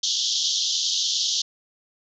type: band-pass noise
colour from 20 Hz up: pink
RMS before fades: -24 dBFS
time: 0.03-1.42 s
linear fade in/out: 5 ms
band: 3100 to 6600 Hz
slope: 96 dB/octave
effects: none